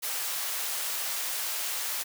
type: high-pass noise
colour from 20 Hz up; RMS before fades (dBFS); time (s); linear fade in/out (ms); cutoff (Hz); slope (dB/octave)
white; -32; 0.02-2.04; 20; 630; 12
effects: none